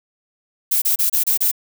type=noise bursts; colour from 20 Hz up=violet; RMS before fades=-17 dBFS; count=6; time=0.71-1.515 s; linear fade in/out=10 ms; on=110 ms; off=29 ms; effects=none